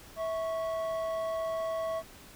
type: tone pair together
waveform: triangle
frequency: 651.8 / 1108.7 Hz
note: E5 / C#6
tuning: -20 / 0 cents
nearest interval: major sixth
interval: 920 cents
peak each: -29 / -37 dBFS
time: 0.16-2.03 s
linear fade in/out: 50 ms
effects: pink hiss -52 dBFS RMS until 2.35 s